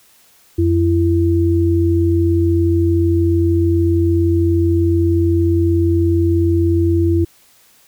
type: tone pair together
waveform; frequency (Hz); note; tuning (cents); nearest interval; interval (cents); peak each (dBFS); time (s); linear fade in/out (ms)
sine; 88.69 / 335.4; F2 / E4; +27 / +30; octave + major seventh; 2303; -14; 0.58-7.25; 10
effects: white hiss -51 dBFS RMS until 7.87 s